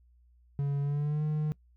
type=tone with pitch glide; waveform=triangle; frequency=141.3 to 152.32 Hz; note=C#3 to D#3; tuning=+34 to -36 cents; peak=-25 dBFS; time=0.59-1.52 s; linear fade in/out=0 ms; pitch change=+130 cents; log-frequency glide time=0.81-1.23 s; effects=noise-tail reverb RT60 0.1 s tail -22 dB re dry + added 60 Hz sine -59 dBFS peak until 1.76 s

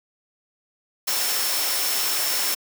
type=tone in noise; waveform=sine; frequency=5390 Hz; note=E8; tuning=38 cents sharp; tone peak=-29 dBFS; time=1.07-2.55 s; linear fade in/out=10 ms; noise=white; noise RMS=-24 dBFS; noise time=1.07-2.55 s; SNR=-8 dB; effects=high-pass 400 Hz 12 dB/octave

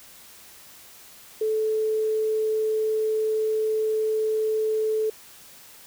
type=tone; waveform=sine; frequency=435.4 Hz; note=A4; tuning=18 cents flat; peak=-21 dBFS; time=1.41-5.1 s; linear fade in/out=5 ms; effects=white hiss -48 dBFS RMS until 5.86 s

